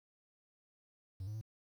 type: tone with pitch steps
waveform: triangle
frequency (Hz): 94.4 / 106.3 / 110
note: F#2 / G#2 / A2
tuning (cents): +35 / +41 / 0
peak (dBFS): -37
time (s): 1.2-1.413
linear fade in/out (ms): 5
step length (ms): 71
effects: tanh soft clip ceiling -33 dBFS + 11-bit